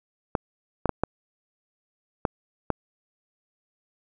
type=clicks; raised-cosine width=1 ms; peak=-8 dBFS; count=6; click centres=0.352 / 0.857 / 0.893 / 1.036 / 2.252 / 2.703 s; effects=none